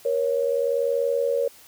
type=tone pair together; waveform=sine; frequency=473.7 / 554.4 Hz; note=A#4 / C#5; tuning=+28 / 0 cents; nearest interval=minor third; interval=272 cents; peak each=-23 dBFS; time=0.05-1.48 s; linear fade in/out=5 ms; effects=white hiss -50 dBFS RMS until 1.67 s